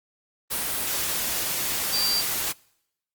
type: tone in noise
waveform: sine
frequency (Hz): 4699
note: D8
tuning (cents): 0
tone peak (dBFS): -23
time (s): 1.92-2.22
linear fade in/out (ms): 20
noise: white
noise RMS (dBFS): -27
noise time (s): 0.5-2.53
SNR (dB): +1
effects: noise-tail reverb RT60 0.8 s tail -25 dB re dry + Opus 32 kbps